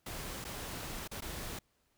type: noise with dropouts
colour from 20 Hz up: pink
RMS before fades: -42 dBFS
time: 0.06-1.59 s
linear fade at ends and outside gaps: 5 ms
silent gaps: 0.443-0.449 / 1.077-1.113 / 1.207-1.22 s
effects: pink hiss -75 dBFS RMS until 1.97 s